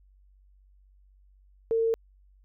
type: tone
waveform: sine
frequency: 453.5 Hz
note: A#4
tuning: 48 cents flat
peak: -22 dBFS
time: 1.71-1.94 s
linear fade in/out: 0 ms
effects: added 48 Hz sine -56 dBFS peak until 2.44 s